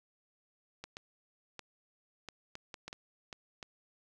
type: clicks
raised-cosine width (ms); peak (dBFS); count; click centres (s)
0.2; -26; 10; 0.84 / 0.969 / 1.593 / 2.287 / 2.554 / 2.742 / 2.88 / 2.929 / 3.328 / 3.628
effects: none